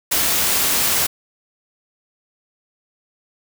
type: noise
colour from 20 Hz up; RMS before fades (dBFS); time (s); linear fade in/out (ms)
white; -18; 0.11-1.07; 10
effects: none